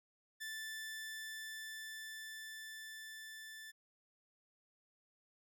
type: tone with level ramp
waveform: sawtooth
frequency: 1760 Hz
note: A6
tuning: in tune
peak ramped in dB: -39 to -46 dBFS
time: 0.4-3.72 s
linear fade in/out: 20 ms
effects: none